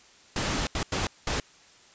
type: noise bursts at uneven times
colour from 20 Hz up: pink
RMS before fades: -28 dBFS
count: 4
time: 0.36-0.67 / 0.75-0.83 / 0.92-1.07 / 1.27-1.4 s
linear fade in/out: 2 ms
effects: white hiss -55 dBFS RMS until 1.94 s + resampled to 16000 Hz